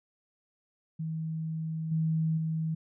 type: tone with level steps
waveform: sine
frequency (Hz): 160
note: D#3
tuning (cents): +49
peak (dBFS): -31 / -25 / -28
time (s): 0.99-2.75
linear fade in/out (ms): 10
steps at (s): 1.91 / 2.37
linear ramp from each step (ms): 10
effects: none